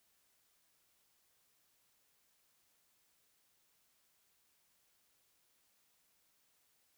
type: silence
effects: white hiss -75 dBFS RMS until 6.97 s